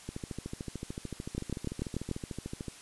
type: two click trains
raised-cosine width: 3 ms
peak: -19 / -24 dBFS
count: 6 / 36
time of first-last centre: 1.38-2.113 / 0.09-2.683 s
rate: 6.82 / 13.5 Hz
effects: white hiss -51 dBFS RMS until 2.81 s + resampled to 24000 Hz